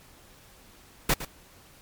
pink noise with echo, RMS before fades -22 dBFS, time 1.09-1.14 s, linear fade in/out 5 ms, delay 110 ms, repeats 1, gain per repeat -13 dB, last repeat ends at 1.25 s, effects pink hiss -54 dBFS RMS until 1.81 s + MP3 96 kbps

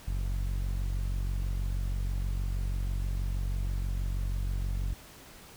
sawtooth tone with low-pass filter, 46.25 Hz, F#1, in tune, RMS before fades -31 dBFS, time 0.07-4.94 s, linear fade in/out 10 ms, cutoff 120 Hz, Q 0.67, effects pink hiss -51 dBFS RMS until 5.56 s

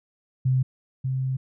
sine tone pair in turn, 129.7 / 131.21 Hz, C3 / C3, -15 / +5 cents, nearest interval unison, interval 20 cents, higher second, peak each -18 / -23 dBFS, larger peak first, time 0.45-0.63 / 1.04-1.37 s, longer second, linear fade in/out 10 ms, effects none

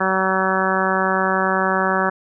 harmonic tone, 189.4 Hz, F#3, 41 cents sharp, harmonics 1 / 2 / 3 / 4 / 5 / 6 / 7 / 8 / 9, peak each -25 / -25 / -25 / -25 / -25 / -25 / -25 / -25 / -25 dBFS, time 0-2.1 s, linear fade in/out 10 ms, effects none

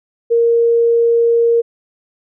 sine tone, 466.2 Hz, A#4, in tune, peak -9 dBFS, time 0.3-1.62 s, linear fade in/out 20 ms, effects none

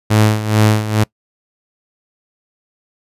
sawtooth tone with tremolo, 107.6 Hz, A2, 38 cents flat, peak -4 dBFS, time 0.1-1.04 s, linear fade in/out 10 ms, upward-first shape sine, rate 2.3 Hz, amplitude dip 75%, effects noise-tail reverb RT60 0.1 s tail -24 dB re dry + resampled to 32000 Hz

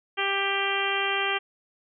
harmonic tone, 394.5 Hz, G4, 11 cents sharp, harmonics 1 / 2 / 3 / 4 / 5 / 6 / 7 / 8, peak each -32 / -32 / -32 / -32 / -32 / -32 / -32 / -32 dBFS, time 0.17-1.39 s, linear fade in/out 20 ms, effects none

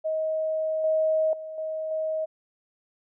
sine tone with level steps, 631 Hz, D#5, 24 cents sharp, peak -24 / -20 / -34 / -28 / -25 dBFS, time 0.04-2.26 s, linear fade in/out 20 ms, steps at 0.84 / 1.33 / 1.58 / 1.91 s, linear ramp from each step 2 ms, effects none

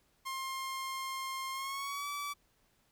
sawtooth tone with pitch glide, 1062 to 1151.4 Hz, C6 to D6, +25 to -35 cents, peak -33 dBFS, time 0.25-2.34 s, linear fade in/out 20 ms, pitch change +140 cents, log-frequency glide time 1.52-2.08 s, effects pink hiss -72 dBFS RMS until 2.91 s

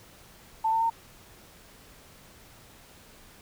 sine tone with pitch steps, 888 / 900.9 / 914 Hz, A5 / A5 / A#5, +16 / +41 / -34 cents, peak -22 dBFS, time 0.64-0.901 s, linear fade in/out 10 ms, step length 87 ms, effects pink hiss -53 dBFS RMS until 3.41 s

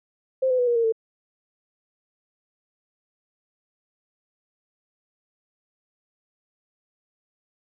sine tone with pitch steps, 523.3 / 507.2 / 491.7 / 476.6 / 461.9 / 447.7 Hz, C5 / B4 / B4 / A#4 / A#4 / A4, 0 / +46 / -8 / +38 / -16 / +30 cents, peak -18 dBFS, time 0.42-0.924 s, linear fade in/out 10 ms, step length 84 ms, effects none

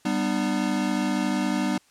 square chord, G major, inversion none, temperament equal with one note detuned, 196 / 246.9 / 301.2 Hz, G3 / B3 / D4, 0 / 0 / +44 cents, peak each -28 dBFS, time 0.05-1.78 s, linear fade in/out 5 ms, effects white hiss -60 dBFS RMS until 1.9 s + low-pass 9000 Hz 12 dB/octave

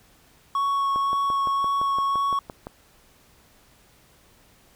triangle tone with vibrato, 1108.7 Hz, C#6, in tune, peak -19 dBFS, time 0.55-2.39 s, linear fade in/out 2 ms, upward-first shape sine, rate 1.9 Hz, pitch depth 9 cents each way
click train, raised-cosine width 1 ms, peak -20 dBFS, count 11, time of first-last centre 0.96-2.669 s, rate 5.85 Hz
effects pink hiss -57 dBFS RMS until 4.75 s

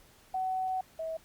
sine tone pair in turn, 750 / 645.2 Hz, F#5 / E5, +23 / -37 cents, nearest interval minor third, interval 260 cents, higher first, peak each -29 / -33 dBFS, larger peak first, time 0.34-0.81 / 0.99-1.17 s, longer first, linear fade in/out 5 ms, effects pink hiss -60 dBFS RMS until 1.24 s + Opus 48 kbps

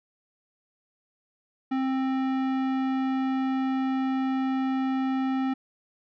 sine tone with tanh clipping, 263.9 Hz, C4, 15 cents sharp, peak -26 dBFS, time 1.71-5.54 s, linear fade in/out 10 ms, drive 17 dB, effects none

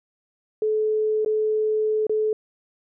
sine tone with dropouts, 431.4 Hz, A4, 34 cents flat, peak -19 dBFS, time 0.62-2.33 s, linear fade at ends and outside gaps 2 ms, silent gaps 1.248-1.26 / 2.068-2.095 s, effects none

